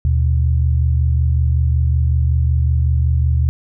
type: tone pair together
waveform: sine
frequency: 76.7 / 122.07 Hz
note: D#2 / B2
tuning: -24 / -20 cents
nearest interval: minor sixth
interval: 804 cents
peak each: -13 / -18 dBFS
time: 0.05-3.49 s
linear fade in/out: 0 ms
effects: none